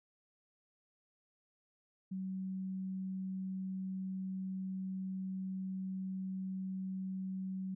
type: tone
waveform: sine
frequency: 189 Hz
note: F#3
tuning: 37 cents sharp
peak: -37 dBFS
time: 2.11-7.75 s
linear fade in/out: 10 ms
effects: none